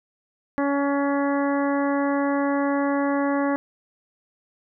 harmonic tone, 281.5 Hz, C#4, 27 cents sharp, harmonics 1 / 2 / 3 / 4 / 5 / 6 / 7, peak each -22 / -26 / -30 / -31 / -37 / -34 / -38 dBFS, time 0.58-3.56 s, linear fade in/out 0 ms, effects none

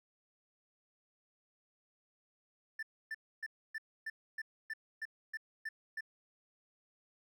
triangle tone bursts, 1771 Hz, A6, 11 cents sharp, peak -36 dBFS, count 11, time 2.79-6.008 s, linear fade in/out 5 ms, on 38 ms, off 280 ms, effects none

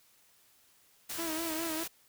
white noise, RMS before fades -39 dBFS, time 1.09-1.88 s, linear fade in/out 10 ms
sawtooth tone with vibrato, 323.8 Hz, E4, 31 cents flat, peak -31 dBFS, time 1.18-1.84 s, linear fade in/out 10 ms, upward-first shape sine, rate 4.9 Hz, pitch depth 60 cents each way
effects white hiss -65 dBFS RMS until 2.08 s

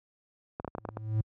clicks, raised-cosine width 1 ms, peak -21 dBFS, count 8, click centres 0.599 / 0.647 / 0.678 / 0.751 / 0.783 / 0.852 / 0.889 / 0.971 s
triangle tone with exponential growth, 108.8 Hz, A2, 19 cents flat, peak -20 dBFS, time 0.75-1.21 s, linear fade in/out 5 ms, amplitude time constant 100 ms
effects high-pass 60 Hz 12 dB/octave

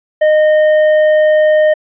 sine tone with hard clipping, 615 Hz, D#5, 20 cents flat, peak -8 dBFS, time 0.21-1.74 s, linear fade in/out 10 ms, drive 6 dB, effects resampled to 8000 Hz

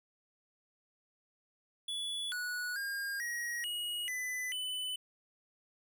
square tone with pitch steps, 3420 / 1468 / 1614 / 1896 / 2896 / 2003 / 3005 Hz, A7 / F#6 / G#6 / A#6 / F#7 / B6 / F#7, -50 / -14 / -50 / +29 / -38 / +24 / +26 cents, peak -36 dBFS, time 1.88-4.96 s, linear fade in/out 5 ms, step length 440 ms, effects none

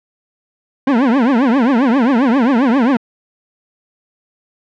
40% pulse tone with vibrato, 252 Hz, B3, 35 cents sharp, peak -9 dBFS, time 0.87-2.97 s, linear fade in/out 5 ms, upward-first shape triangle, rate 7.5 Hz, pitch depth 270 cents each way, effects low-pass 2000 Hz 12 dB/octave

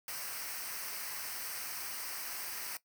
white noise with comb filter, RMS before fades -41 dBFS, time 0.08-2.77 s, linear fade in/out 2 ms, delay 0.28 ms, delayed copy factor -0.65, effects noise-tail reverb RT60 0.1 s tail -17 dB re dry

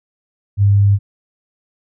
sine tone, 100.6 Hz, G2, 45 cents sharp, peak -8 dBFS, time 0.57-0.99 s, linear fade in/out 50 ms, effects none

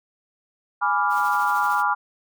sine chord, G# diminished seventh, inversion none, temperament equal, 830.6 / 987.8 / 1174.7 / 1396.9 Hz, G#5 / B5 / D6 / F6, 0 / 0 / 0 / 0 cents, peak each -24 dBFS, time 0.81-1.95 s, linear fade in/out 20 ms
white noise with tremolo, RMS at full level -40 dBFS, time 1.09-1.84 s, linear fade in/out 50 ms, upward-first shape sine, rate 13 Hz, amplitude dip 45%
effects none

